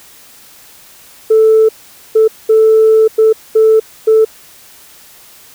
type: tone bursts at uneven times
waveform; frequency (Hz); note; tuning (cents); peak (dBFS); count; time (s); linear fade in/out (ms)
sine; 440; A4; 0; -3; 6; 1.3-1.69 / 2.15-2.28 / 2.49-3.08 / 3.18-3.33 / 3.55-3.8 / 4.07-4.25; 10
effects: tanh soft clip ceiling -1 dBFS + white hiss -40 dBFS RMS until 5.54 s